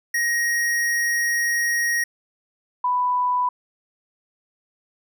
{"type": "tone pair in turn", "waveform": ["square", "sine"], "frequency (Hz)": [1881, 991.8], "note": ["A#6", "B5"], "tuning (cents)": [15, 7], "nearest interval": "major seventh", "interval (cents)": 1108, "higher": "first", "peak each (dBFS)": [-20, -18], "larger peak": "second", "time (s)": [[0.14, 2.04], [2.84, 3.49]], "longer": "first", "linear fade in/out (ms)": 5, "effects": []}